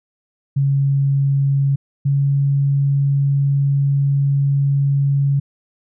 sine tone pair in turn, 138.59 / 139.72 Hz, C#3 / C#3, 0 / +14 cents, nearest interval unison, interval 14 cents, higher second, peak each -13 / -13 dBFS, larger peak neither, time 0.56-1.76 / 2.05-5.4 s, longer second, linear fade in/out 10 ms, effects none

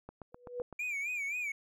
click train, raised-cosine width 1 ms, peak -31 dBFS, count 6, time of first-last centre 0.09-0.727 s, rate 7.85 Hz
sine tone with exponential growth, 490 Hz, B4, 14 cents flat, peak -31 dBFS, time 0.32-0.62 s, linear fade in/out 2 ms, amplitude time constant 64 ms
triangle tone with vibrato, 2349 Hz, D7, in tune, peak -32 dBFS, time 0.79-1.52 s, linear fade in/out 5 ms, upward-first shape sine, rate 3.8 Hz, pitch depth 110 cents each way
effects none

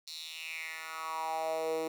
10% pulse tone with high-pass filter sweep, 160.4 Hz, E3, 47 cents flat, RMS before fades -37 dBFS, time 0.07-1.88 s, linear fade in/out 5 ms, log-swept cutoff 4500 to 380 Hz, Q 4.7, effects none

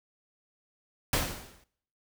pink noise with exponential decay, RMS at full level -24 dBFS, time 1.13-1.64 s, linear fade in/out 2 ms, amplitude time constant 110 ms, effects noise-tail reverb RT60 0.7 s tail -22 dB re dry

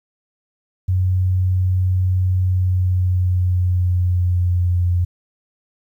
sine tone with pitch glide, 92.3 to 88.44 Hz, F#2 to F2, -4 to +22 cents, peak -14 dBFS, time 0.88-5.05 s, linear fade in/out 10 ms, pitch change -74 cents, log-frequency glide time 2.39-4.94 s, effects 9-bit

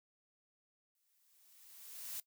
blue noise with exponential growth, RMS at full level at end -42 dBFS, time 0.95-2.2 s, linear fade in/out 2 ms, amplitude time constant 270 ms, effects noise-tail reverb RT60 0.1 s tail -18 dB re dry

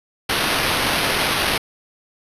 white noise with sample-and-hold, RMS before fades -20 dBFS, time 0.29-1.58 s, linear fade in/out 5 ms, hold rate 7350 Hz, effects resampled to 32000 Hz

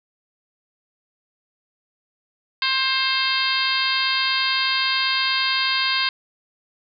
harmonic tone, 529 Hz, C5, 19 cents sharp, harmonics 2 / 3 / 4 / 5 / 6 / 7 / 8 / 9, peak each -27 / -27 / -27 / -27 / -27 / -27 / -27 / -27 dBFS, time 2.62-6.09 s, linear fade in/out 2 ms, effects none

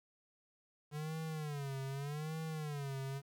square tone with vibrato, 146.83 Hz, D3, in tune, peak -40 dBFS, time 0.91-3.22 s, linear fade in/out 50 ms, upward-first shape sine, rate 0.83 Hz, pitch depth 150 cents each way, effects 11-bit

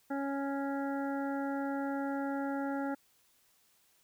harmonic tone, 277.2 Hz, C#4, in tune, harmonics 1 / 2 / 3 / 5 / 6 / 7, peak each -34 / -40 / -40 / -44 / -49 / -54 dBFS, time 0.1-2.95 s, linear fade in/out 10 ms, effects white hiss -69 dBFS RMS until 4.03 s

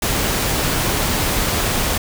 pink noise, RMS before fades -19 dBFS, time 0.02-1.98 s, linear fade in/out 5 ms, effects none

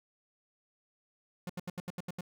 45% pulse tone bursts, 178.5 Hz, F3, 38 cents sharp, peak -36 dBFS, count 8, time 1.47-2.209 s, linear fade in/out 2 ms, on 25 ms, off 77 ms, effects none

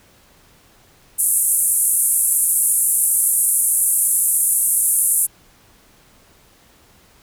pink band-pass noise, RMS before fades -17 dBFS, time 1.18-5.27 s, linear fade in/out 20 ms, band 8800 to 12000 Hz, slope 48 dB/octave, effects pink hiss -52 dBFS RMS until 7.22 s

